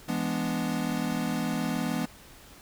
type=chord; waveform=square; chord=E dominant seventh; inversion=none; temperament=equal with one note detuned; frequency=167.4 / 207.7 / 246.9 / 293.7 Hz; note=E3 / G#3 / B3 / D4; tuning=+27 / 0 / 0 / 0 cents; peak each=-34 / -34 / -32 / -36 dBFS; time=0.08-2.06 s; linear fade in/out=10 ms; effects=pink hiss -51 dBFS RMS until 2.61 s